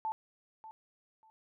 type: tone with echo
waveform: sine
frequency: 880 Hz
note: A5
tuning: in tune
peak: -32 dBFS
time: 0.05-0.12 s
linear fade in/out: 0 ms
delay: 590 ms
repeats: 2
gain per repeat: -14 dB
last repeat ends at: 1.3 s
effects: none